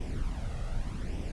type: noise with flanger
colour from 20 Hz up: brown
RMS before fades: -33 dBFS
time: 0-1.32 s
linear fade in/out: 10 ms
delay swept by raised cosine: 0.35 to 1.55 ms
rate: 0.84 Hz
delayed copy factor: +0.6
effects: resampled to 24000 Hz